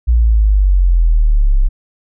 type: exponential sweep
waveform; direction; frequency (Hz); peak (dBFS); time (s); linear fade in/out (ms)
sine; down; 60.1 to 32.31; -7; 0.07-1.69; 20
effects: none